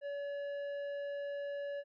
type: tone with tanh clipping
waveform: sine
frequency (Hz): 569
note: C#5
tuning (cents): +45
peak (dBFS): -39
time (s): 0.01-1.84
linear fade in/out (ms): 50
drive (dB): 9
effects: none